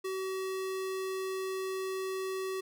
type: tone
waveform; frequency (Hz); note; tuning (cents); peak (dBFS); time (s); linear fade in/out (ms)
square; 379.6; F#4; +44; -34; 0.04-2.61; 10
effects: none